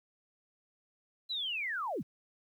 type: linear sweep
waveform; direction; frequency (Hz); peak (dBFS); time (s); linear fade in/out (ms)
sine; down; 4074 to 87.31; -33; 1.29-2.03; 20
effects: 11-bit